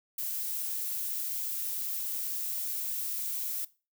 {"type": "noise", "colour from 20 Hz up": "violet", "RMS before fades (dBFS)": -34, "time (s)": [0.18, 3.65], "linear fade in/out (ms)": 5, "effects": ["noise-tail reverb RT60 0.3 s tail -19 dB re dry"]}